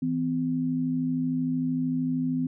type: tone pair together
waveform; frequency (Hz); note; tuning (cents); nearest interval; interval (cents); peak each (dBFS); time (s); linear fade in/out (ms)
sine; 162.5 / 255.6; E3 / C4; -24 / -40; minor sixth; 784; -30 / -25; 0.02-2.47; 5
effects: none